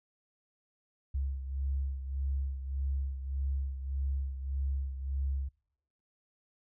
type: beating tone pair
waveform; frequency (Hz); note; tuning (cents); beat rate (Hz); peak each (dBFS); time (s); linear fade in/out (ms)
sine; 67.7 / 69.4; C#2 / C#2; -40 / +3; 1.7; -32 / -39; 1.14-5.49; 10
effects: noise-tail reverb RT60 0.8 s tail -25 dB re dry